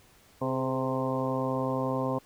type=harmonic tone with a mistuned harmonic; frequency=130.81 Hz; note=C3; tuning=in tune; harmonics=1 / 2 / 3 / 4 / 5 / 6 / 7 / 8; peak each=-34 / -32 / -37 / -32 / -38 / -41 / -38 / -36 dBFS; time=0.41-2.19 s; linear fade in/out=10 ms; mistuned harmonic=3; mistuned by=+55 cents; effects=pink hiss -59 dBFS RMS until 2.25 s

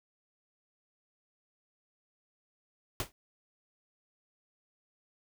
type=noise with exponential decay; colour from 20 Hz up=pink; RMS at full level=-30 dBFS; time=3-3.12 s; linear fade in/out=1 ms; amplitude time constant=24 ms; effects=none

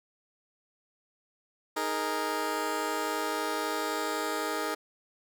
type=chord; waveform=15% pulse; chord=D# suspended fourth; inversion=none; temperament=just; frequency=311.1 / 414.8 / 466.7 Hz; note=D#4 / G#4 / A#4; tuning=0 / -2 / +2 cents; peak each=-28 dBFS; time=1.76-4.75 s; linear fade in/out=10 ms; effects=none

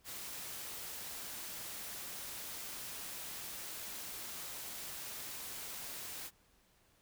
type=noise; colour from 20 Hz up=white; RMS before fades=-45 dBFS; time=0.04-6.31 s; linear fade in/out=50 ms; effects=pink hiss -70 dBFS RMS until 7.01 s

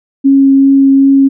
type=tone with vibrato; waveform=sine; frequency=272.9 Hz; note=C#4; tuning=27 cents flat; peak=-3 dBFS; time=0.24-1.29 s; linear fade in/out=20 ms; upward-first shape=triangle; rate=2.6 Hz; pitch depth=9 cents each way; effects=none

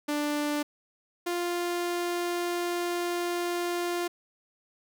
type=tone pair in turn; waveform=sawtooth; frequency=294.8 / 349.4 Hz; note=D4 / F4; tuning=+7 / +1 cents; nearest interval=minor third; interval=294 cents; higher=second; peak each=-23 / -24 dBFS; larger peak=first; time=0.08-0.63 / 1.26-4.08 s; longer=second; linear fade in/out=10 ms; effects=none

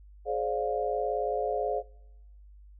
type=chord; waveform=sine; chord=D half-diminished seventh; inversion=second; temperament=just; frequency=422.9 / 528.6 / 587.3 / 704.8 Hz; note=Ab4 / C5 / D5 / F5; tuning=+31 / +18 / 0 / +16 cents; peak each=-31 / -33 / -34 / -32 dBFS; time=0.25-1.83 s; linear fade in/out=50 ms; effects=noise-tail reverb RT60 0.9 s tail -23 dB re dry + added 50 Hz sine -49 dBFS peak until 2.79 s

